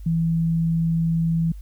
sine tone, 164.7 Hz, E3, 1 cent flat, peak -18 dBFS, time 0.06-1.52 s, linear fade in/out 5 ms, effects added 50 Hz sine -34 dBFS peak until 1.61 s + white hiss -61 dBFS RMS until 1.61 s

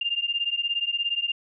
sine beating tone pair, 2794 / 2811 Hz, F7 / F7, 0 / +11 cents, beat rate 17 Hz, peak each -27 dBFS, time 0.01-1.32 s, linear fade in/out 5 ms, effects none

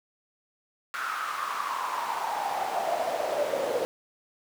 brown noise with high-pass filter sweep, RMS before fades -30 dBFS, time 0.94-3.85 s, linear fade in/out 0 ms, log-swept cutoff 1400 to 500 Hz, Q 6.4, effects none

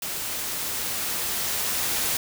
white noise with level ramp, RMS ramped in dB -31 to -25 dBFS, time 0.02-2.17 s, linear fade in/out 2 ms, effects none

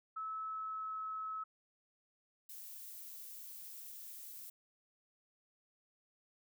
sine tone with pitch glide, 1300 to 1292.5 Hz, E6 to E6, -24 to -34 cents, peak -39 dBFS, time 0.16-1.44 s, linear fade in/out 10 ms, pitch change -10 cents, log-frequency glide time 0.44-0.99 s
violet noise, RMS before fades -50 dBFS, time 2.49-4.5 s, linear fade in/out 5 ms
effects none

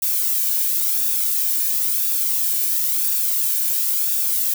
violet noise with flanger, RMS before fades -20 dBFS, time 0.02-4.54 s, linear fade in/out 5 ms, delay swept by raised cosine 0.97 to 1.53 ms, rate 0.97 Hz, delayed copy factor -0.5, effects none

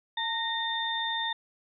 sine tone cluster, 900 / 1854 / 3608 Hz, A5 / A#6 / A7, +39 / -10 / +43 cents, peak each -33 / -34 / -31 dBFS, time 0.17-1.33 s, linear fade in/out 5 ms, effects none

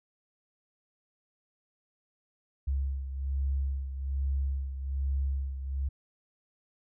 sine beating tone pair, 67.9 / 69.1 Hz, C#2 / C#2, -35 / -5 cents, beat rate 1.2 Hz, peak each -29 / -36 dBFS, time 2.67-5.89 s, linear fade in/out 10 ms, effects none

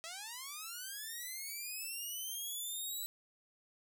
5% pulse linear sweep, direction up, 634 to 3978 Hz, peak -32 dBFS, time 0.04-3.06 s, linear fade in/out 0 ms, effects none

